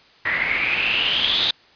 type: noise with low-pass filter sweep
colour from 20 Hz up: white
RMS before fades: -21 dBFS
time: 0.25-1.51 s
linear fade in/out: 5 ms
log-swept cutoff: 1900 to 3800 Hz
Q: 9.4
effects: white hiss -52 dBFS RMS until 1.75 s + resampled to 11025 Hz